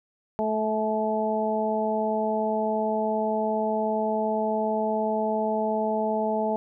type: harmonic tone with a mistuned harmonic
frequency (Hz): 217.3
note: A3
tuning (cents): -21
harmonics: 1 / 2 / 3 / 4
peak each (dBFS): -29 / -29 / -27 / -29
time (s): 0.39-6.56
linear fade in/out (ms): 0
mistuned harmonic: 4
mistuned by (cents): -15
effects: none